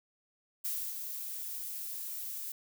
violet noise with ADSR envelope, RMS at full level -34 dBFS, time 0.64-2.52 s, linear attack 14 ms, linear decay 270 ms, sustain -6 dB, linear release 3 ms, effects none

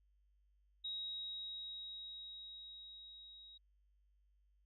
sine tone with level ramp, 3802 Hz, A#7, 33 cents sharp, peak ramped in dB -40 to -55 dBFS, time 0.84-3.58 s, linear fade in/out 10 ms, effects added 50 Hz sine -70 dBFS peak until 4.65 s

